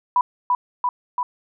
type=tone with echo; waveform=sine; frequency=987.8 Hz; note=B5; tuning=in tune; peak=-13 dBFS; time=0.16-0.21 s; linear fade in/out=2 ms; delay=340 ms; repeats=3; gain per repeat=-2 dB; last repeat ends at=1.23 s; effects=none